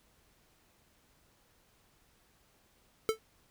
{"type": "tone with exponential decay", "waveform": "square", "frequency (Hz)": 440.8, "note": "A4", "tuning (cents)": 3, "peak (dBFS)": -23, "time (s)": [3.09, 3.19], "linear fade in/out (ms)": 0, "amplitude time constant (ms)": 20, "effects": ["pink hiss -68 dBFS RMS until 3.5 s"]}